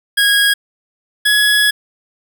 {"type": "tone pair in turn", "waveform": "25% pulse", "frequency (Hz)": [1646, 1682.5], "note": ["G#6", "G#6"], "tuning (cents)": [-16, 22], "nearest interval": "unison", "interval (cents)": 38, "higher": "second", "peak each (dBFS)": -6, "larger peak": "neither", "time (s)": [[0.17, 0.54], [1.25, 1.71]], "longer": "second", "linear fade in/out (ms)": 10, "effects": []}